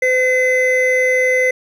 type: tone pair together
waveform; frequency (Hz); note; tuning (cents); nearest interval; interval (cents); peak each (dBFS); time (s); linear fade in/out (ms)
triangle; 509.8 / 2039; C5 / C7; -45 / -45; 2 octaves; 2400; -13; 0.02-1.51; 5
effects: none